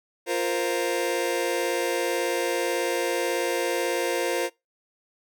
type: chord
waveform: sawtooth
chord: F suspended fourth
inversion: none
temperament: just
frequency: 349.2 / 465.6 / 523.8 Hz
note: F4 / Bb4 / C5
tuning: 0 / -2 / +2 cents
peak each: -24 dBFS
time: 0.26-4.5 s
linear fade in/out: 50 ms
effects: noise-tail reverb RT60 0.2 s tail -22 dB re dry